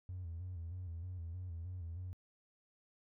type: tone with vibrato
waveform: triangle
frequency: 87.31 Hz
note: F2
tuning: in tune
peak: -38 dBFS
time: 0.09-2.13 s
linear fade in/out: 0 ms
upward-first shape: square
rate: 3.2 Hz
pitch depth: 80 cents each way
effects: tanh soft clip ceiling -38 dBFS